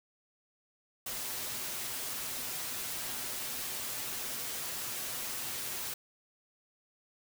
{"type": "noise with comb filter", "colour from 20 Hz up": "white", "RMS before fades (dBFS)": -38, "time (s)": [1.06, 5.94], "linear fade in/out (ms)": 5, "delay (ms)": 8, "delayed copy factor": 0.5, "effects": []}